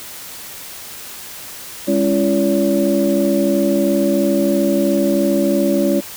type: tone cluster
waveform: sine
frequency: 204.1 / 277.2 / 340.2 / 568 Hz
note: G#3 / C#4 / F4 / C#5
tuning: -30 / 0 / -45 / +42 cents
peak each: -18 dBFS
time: 1.87-6.01 s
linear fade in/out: 20 ms
effects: tanh soft clip ceiling -3 dBFS + white hiss -33 dBFS RMS until 6.16 s